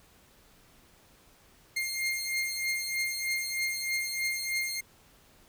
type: beating tone pair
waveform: sawtooth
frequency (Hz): 2119 / 2122.2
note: C7 / C7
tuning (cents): +21 / +24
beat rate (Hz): 3.2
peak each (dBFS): -28 / -31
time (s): 1.76-4.81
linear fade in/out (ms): 10
effects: pink hiss -60 dBFS RMS until 5.48 s